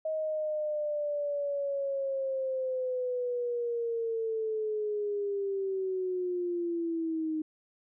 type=linear sweep; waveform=sine; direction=down; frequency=632 to 310 Hz; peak=-29 dBFS; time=0.05-7.42 s; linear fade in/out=5 ms; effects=none